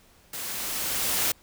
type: noise with level ramp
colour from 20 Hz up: white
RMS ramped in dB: -35 to -24 dBFS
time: 0.33-1.32 s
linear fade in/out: 5 ms
effects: pink hiss -58 dBFS RMS until 1.42 s